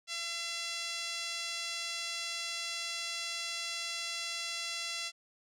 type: tone with band-pass filter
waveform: 5% pulse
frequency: 678 Hz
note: E5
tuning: 49 cents sharp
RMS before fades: -38 dBFS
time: 0.07-5.12 s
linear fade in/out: 50 ms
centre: 3500 Hz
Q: 0.77
effects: none